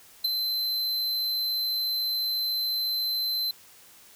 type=tone with ADSR envelope; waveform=square; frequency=4077 Hz; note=C8; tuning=46 cents flat; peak=-20 dBFS; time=0.24-3.51 s; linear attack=10 ms; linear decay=13 ms; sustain=-6 dB; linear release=3 ms; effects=white hiss -53 dBFS RMS until 4.15 s